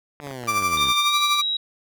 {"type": "linear sweep", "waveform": "10% pulse", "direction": "down", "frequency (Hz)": [149.4, 56.8], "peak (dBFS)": -24, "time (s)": [0.2, 0.94], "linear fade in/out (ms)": 50}
{"type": "clicks", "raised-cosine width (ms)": 0.5, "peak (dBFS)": -21, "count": 8, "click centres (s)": [0.201, 0.271, 0.311, 0.437, 0.575, 0.624, 0.734, 0.772]}
{"type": "tone with tremolo", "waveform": "30% pulse", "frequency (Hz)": 1176, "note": "D6", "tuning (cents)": 2, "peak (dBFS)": -15, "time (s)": [0.47, 1.42], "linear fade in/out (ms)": 20, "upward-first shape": "sine", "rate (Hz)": 12, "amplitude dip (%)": 55}
{"type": "tone with pitch glide", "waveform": "sine", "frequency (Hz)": [3633, 3849], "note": ["A#7", "B7"], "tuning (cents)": [-45, -45], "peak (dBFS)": -21, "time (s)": [0.77, 1.57], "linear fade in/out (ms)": 5, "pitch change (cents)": 100, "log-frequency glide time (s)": [1.01, 1.17]}
{"effects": []}